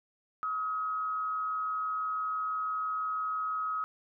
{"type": "tone with frequency modulation", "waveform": "sine", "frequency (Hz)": 1272, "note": "D#6", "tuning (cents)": 38, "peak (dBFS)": -30, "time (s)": [0.43, 3.84], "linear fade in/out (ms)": 0, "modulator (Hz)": 130, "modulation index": 0.33, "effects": []}